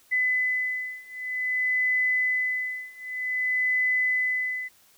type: beating tone pair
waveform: sine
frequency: 2009 / 2009.53 Hz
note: B6 / B6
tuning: +29 / +30 cents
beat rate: 0.53 Hz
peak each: -27 / -26 dBFS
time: 0.11-4.69 s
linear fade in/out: 20 ms
effects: white hiss -59 dBFS RMS until 4.97 s